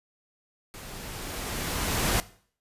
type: noise with level ramp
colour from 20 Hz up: pink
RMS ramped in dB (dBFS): -43 to -24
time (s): 0.74-2.2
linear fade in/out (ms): 0
effects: noise-tail reverb RT60 0.5 s tail -18 dB re dry + resampled to 32000 Hz